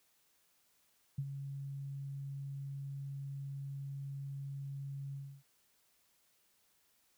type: tone with ADSR envelope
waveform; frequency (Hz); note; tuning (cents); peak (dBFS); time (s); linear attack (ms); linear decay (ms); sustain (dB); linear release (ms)
sine; 138.59; C#3; 0; -32; 1.18-5.43; 7; 52; -8; 290
effects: white hiss -73 dBFS RMS until 7.17 s